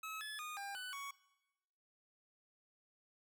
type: tone with pitch steps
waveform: 25% pulse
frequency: 1289 / 1719 / 1228 / 799 / 1495 / 1117 Hz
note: E6 / A6 / D#6 / G5 / F#6 / C#6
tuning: -39 / -41 / -23 / +33 / +17 / +13 cents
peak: -40 dBFS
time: 0.03-1.11 s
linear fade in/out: 5 ms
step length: 180 ms
effects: noise-tail reverb RT60 1.0 s tail -19 dB re dry